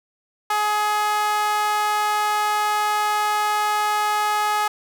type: tone with high-pass filter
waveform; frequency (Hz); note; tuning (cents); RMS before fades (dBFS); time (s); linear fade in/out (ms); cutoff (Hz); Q
sawtooth; 420.6; G#4; +22; -21; 0.5-4.68; 5; 1000; 8.1
effects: none